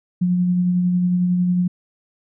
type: tone with tremolo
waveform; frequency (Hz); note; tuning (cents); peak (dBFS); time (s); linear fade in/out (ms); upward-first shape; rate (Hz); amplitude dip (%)
sine; 179; F3; +43; -14; 0.21-1.68; 10; sine; 11; 25
effects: none